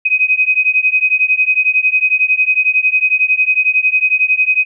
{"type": "beating tone pair", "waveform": "sine", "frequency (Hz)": [2511, 2522], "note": ["D#7", "D#7"], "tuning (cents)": [15, 23], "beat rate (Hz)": 11, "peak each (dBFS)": -13, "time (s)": [0.05, 4.65], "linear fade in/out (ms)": 10, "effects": []}